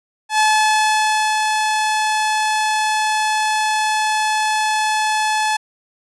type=tone with ADSR envelope; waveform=sawtooth; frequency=861 Hz; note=A5; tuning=38 cents flat; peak=-8 dBFS; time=0.29-5.57 s; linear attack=100 ms; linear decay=970 ms; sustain=-4 dB; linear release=9 ms; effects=resampled to 24000 Hz